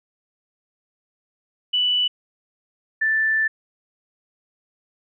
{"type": "tone pair in turn", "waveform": "sine", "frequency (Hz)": [2968, 1764.1], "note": ["F#7", "A6"], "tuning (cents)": [5, 4], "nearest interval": "major sixth", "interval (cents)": 901, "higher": "first", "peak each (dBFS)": -17, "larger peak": "neither", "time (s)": [[1.73, 2.08], [3.01, 3.48]], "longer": "second", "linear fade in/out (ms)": 10, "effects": []}